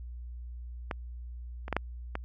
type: clicks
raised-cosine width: 0.5 ms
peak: -17 / -24 / -14 / -11 / -18 dBFS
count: 5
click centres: 0.912 / 1.681 / 1.727 / 1.766 / 2.154 s
effects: added 60 Hz sine -39 dBFS peak until 2.24 s